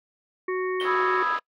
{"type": "harmonic tone", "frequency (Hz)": 370, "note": "F#4", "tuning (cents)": 0, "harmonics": [1, 3, 5, 6], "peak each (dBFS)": [-25, -33, -35, -40], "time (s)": [0.48, 1.23], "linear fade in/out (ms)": 5}
{"type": "tone with exponential decay", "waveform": "triangle", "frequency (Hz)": 3136, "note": "G7", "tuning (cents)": 0, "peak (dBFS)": -27, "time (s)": [0.8, 0.95], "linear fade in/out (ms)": 1, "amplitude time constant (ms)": 32}
{"type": "band-pass noise", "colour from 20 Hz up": "pink", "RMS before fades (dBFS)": -38, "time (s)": [0.81, 1.39], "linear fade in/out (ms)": 0, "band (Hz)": [340, 3600], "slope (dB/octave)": 24}
{"type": "chord", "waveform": "sine", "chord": "E major seventh", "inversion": "second", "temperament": "equal", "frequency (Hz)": [987.8, 1244.5, 1318.5, 1661.2], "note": ["B5", "D#6", "E6", "G#6"], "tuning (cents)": [0, 0, 0, 0], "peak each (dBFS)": -28, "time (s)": [0.84, 1.4], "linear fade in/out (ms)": 50}
{"effects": ["noise-tail reverb RT60 0.1 s tail -25 dB re dry"]}